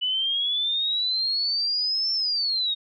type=exponential two-way sweep; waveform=sine; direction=up then down; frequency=2960 to 5400 to 3706 Hz; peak=-22 dBFS; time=0.01-2.75 s; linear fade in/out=20 ms; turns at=2.13 s; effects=none